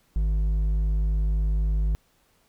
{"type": "tone with hard clipping", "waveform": "sine", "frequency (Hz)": 51.8, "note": "G#1", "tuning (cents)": -4, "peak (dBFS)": -22, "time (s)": [0.16, 1.95], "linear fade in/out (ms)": 0, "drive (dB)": 5, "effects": ["pink hiss -65 dBFS RMS until 2.48 s"]}